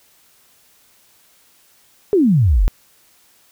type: exponential sweep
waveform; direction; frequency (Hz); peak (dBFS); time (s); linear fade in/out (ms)
sine; down; 431.7 to 35.51; -10; 2.13-2.68; 0
effects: white hiss -54 dBFS RMS until 3.51 s